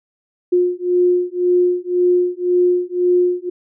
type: beating tone pair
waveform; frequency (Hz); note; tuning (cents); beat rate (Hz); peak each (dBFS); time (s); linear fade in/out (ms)
sine; 356.5 / 358.4; F4 / F4; +36 / +45; 1.9; -16; 0.52-3.5; 10
effects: none